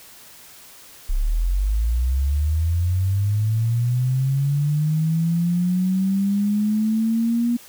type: linear sweep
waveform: sine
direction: up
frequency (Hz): 31.67 to 240.4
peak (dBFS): -17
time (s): 1.09-7.57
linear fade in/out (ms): 10
effects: white hiss -45 dBFS RMS until 7.68 s